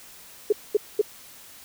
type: tone bursts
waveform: sine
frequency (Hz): 419.3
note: G#4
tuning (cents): +17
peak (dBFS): -15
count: 3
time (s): 0.5-1.015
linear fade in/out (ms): 5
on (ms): 25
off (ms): 220
effects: white hiss -47 dBFS RMS until 1.64 s